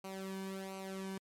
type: tone with flanger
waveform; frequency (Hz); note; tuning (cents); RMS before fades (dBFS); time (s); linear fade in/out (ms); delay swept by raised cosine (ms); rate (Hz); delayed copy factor
sawtooth; 191.9; G3; -37; -43; 0.04-1.18; 5; 0.57 to 1.55; 1.4; -0.75
effects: MP3 64 kbps